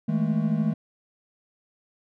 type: tone cluster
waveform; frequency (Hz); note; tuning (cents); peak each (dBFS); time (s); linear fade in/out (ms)
triangle; 160.2 / 210.1 / 223.4; E3 / G#3 / A3; -49 / +20 / +27; -24; 0.08-0.74; 10
effects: none